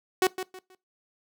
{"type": "tone with echo", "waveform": "sawtooth", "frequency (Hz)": 372.1, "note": "F#4", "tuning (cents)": 10, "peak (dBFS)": -15, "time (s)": [0.22, 0.27], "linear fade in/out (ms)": 2, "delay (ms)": 160, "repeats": 3, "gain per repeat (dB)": -11, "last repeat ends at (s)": 0.75, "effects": ["noise-tail reverb RT60 0.2 s tail -20 dB re dry"]}